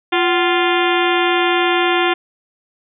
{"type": "harmonic tone with a mistuned harmonic", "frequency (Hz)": 349.2, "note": "F4", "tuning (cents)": 0, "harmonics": [1, 2, 3, 4, 5, 6, 7, 8, 9, 10], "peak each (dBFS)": [-17, -20, -22, -23, -24, -25, -25, -26, -27, -27], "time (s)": [0.12, 2.14], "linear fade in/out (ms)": 10, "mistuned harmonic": 2, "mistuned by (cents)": 120, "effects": []}